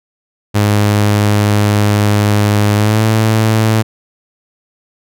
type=tone with pitch glide; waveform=sawtooth; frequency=103.83 to 110 Hz; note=G#2 to A2; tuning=0 to 0 cents; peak=-5 dBFS; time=0.54-3.83 s; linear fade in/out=20 ms; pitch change=+100 cents; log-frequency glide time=2.75-3.03 s; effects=none

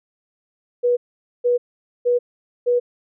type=tone bursts; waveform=sine; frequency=486.9 Hz; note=B4; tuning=25 cents flat; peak=-14 dBFS; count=4; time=0.83-2.8 s; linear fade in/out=20 ms; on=140 ms; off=470 ms; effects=none

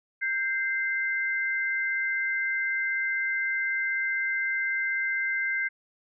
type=tone pair together; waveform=sine; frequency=1579 / 2076 Hz; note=G6 / C7; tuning=+12 / -14 cents; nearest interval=perfect fourth; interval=474 cents; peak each=-28 dBFS; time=0.21-5.69 s; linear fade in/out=20 ms; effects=none

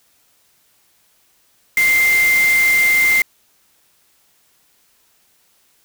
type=tone in noise; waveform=sine; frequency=2093 Hz; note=C7; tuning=in tune; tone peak=-11 dBFS; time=1.77-3.22 s; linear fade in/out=2 ms; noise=white; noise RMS=-24 dBFS; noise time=1.77-3.22 s; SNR=+10 dB; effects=white hiss -58 dBFS RMS until 5.84 s

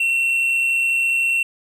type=tone with amplitude modulation; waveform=triangle; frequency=2715 Hz; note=F7; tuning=50 cents flat; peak=-13 dBFS; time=0-1.43 s; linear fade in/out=5 ms; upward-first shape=sine; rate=134 Hz; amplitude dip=35%; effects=none

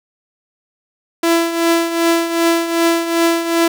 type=tone with tremolo; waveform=sawtooth; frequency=334.8 Hz; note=E4; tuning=27 cents sharp; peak=-6 dBFS; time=1.23-3.68 s; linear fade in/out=5 ms; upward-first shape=triangle; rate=2.6 Hz; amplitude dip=70%; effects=none

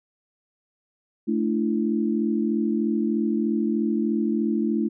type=chord; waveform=sine; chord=A suspended fourth; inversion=none; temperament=equal with one note detuned; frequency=220 / 293.7 / 336.9 Hz; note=A3 / D4 / E4; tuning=0 / 0 / +38 cents; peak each=-23 / -27 / -26 dBFS; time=1.27-4.89 s; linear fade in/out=20 ms; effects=none

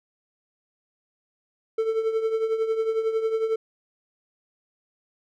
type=tone with tremolo; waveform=triangle; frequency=445 Hz; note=A4; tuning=20 cents sharp; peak=-17 dBFS; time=1.78-3.56 s; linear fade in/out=5 ms; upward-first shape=triangle; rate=11 Hz; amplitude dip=70%; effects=none

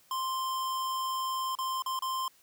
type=tone with dropouts; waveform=square; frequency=1046.5 Hz; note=C6; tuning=in tune; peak=-31 dBFS; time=0.11-2.28 s; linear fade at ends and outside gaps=2 ms; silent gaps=1.552-1.587 / 1.822-1.861 / 1.991-2.022 s; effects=white hiss -63 dBFS RMS until 2.42 s

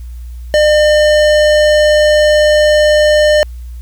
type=tone with hard clipping; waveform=sine; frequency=603 Hz; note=D5; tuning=46 cents sharp; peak=-8 dBFS; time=0.54-3.43 s; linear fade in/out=0 ms; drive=17 dB; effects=added 60 Hz sine -24 dBFS peak until 3.81 s + white hiss -50 dBFS RMS until 3.81 s

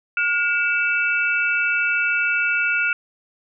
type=tone cluster; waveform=sine; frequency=1430 / 2283 / 2650 Hz; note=F6 / D7 / E7; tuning=+41 / -50 / +9 cents; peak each=-20 / -26 / -22 dBFS; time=0.17-2.93 s; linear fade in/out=2 ms; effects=none

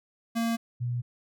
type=tone pair in turn; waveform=square / sine; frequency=230 / 121.49 Hz; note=A#3 / B2; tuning=-23 / -28 cents; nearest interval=major seventh; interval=1105 cents; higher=first; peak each=-26 / -27 dBFS; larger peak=first; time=0.35-0.57 / 0.8-1.02 s; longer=neither; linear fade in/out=20 ms; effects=none

